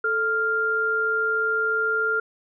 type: tone pair together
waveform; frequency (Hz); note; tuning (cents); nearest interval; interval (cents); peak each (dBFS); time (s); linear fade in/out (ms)
sine; 440 / 1396.9; A4 / F6; 0 / 0; octave + minor sixth; 2000; -27 / -21; 0.04-2.2; 5
effects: none